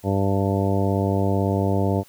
harmonic tone, 98 Hz, G2, in tune, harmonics 1 / 2 / 3 / 4 / 5 / 6 / 7 / 9, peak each -22 / -25 / -27 / -28 / -29 / -30 / -30 / -32 dBFS, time 0.03-2.04 s, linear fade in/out 50 ms, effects white hiss -53 dBFS RMS until 2.08 s

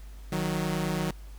sawtooth tone pair together, 155.97 / 185 Hz, D#3 / F#3, +5 / 0 cents, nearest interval minor third, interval 295 cents, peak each -26 dBFS, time 0.32-1.11 s, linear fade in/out 5 ms, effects added 50 Hz sine -41 dBFS peak until 1.38 s + pink hiss -57 dBFS RMS until 1.38 s

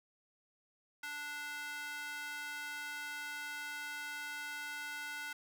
square tone with high-pass filter, 293.7 Hz, D4, in tune, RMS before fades -43 dBFS, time 1.03-5.33 s, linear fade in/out 5 ms, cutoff 1500 Hz, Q 2.2, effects none

